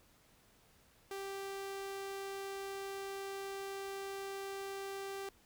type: tone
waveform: sawtooth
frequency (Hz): 392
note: G4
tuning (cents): 0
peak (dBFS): -37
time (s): 1.11-5.29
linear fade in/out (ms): 2
effects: pink hiss -67 dBFS RMS until 5.45 s